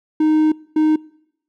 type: tone pair in turn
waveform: triangle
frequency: 310 / 310 Hz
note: D#4 / D#4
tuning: -6 / -6 cents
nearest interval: unison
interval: 0 cents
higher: neither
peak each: -10 / -10 dBFS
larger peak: neither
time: 0.2-0.52 / 0.76-0.96 s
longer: first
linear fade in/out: 5 ms
effects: noise-tail reverb RT60 0.8 s tail -24 dB re dry